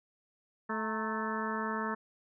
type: harmonic tone with a mistuned harmonic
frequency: 218.6 Hz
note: A3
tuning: 11 cents flat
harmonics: 1 / 2 / 3 / 4 / 5 / 6 / 7 / 8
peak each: -37 / -40 / -45 / -40 / -39 / -40 / -44 / -41 dBFS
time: 0.69-1.95 s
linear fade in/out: 10 ms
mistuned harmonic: 4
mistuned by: +73 cents
effects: none